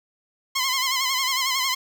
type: tone with vibrato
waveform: 10% pulse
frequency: 1046.5 Hz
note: C6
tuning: in tune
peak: -13 dBFS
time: 0.55-1.75 s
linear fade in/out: 10 ms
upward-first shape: sine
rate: 11 Hz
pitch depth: 73 cents each way
effects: none